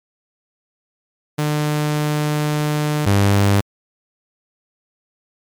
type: tone pair in turn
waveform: sawtooth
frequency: 150 / 100.11 Hz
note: D3 / G2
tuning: +37 / +37 cents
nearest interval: perfect fifth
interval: 700 cents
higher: first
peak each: -13 / -8 dBFS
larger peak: second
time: 1.38-3.06 / 3.06-3.61 s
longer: first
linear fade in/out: 10 ms
effects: MP3 96 kbps